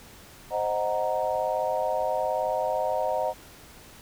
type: chord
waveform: sine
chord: C half-diminished seventh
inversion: none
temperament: equal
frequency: 523.3 / 622.3 / 740 / 932.3 Hz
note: C5 / Eb5 / Gb5 / Bb5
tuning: 0 / 0 / 0 / 0 cents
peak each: -30 / -28 / -30 / -31 dBFS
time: 0.5-3.34 s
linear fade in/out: 50 ms
effects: pink hiss -49 dBFS RMS until 4.01 s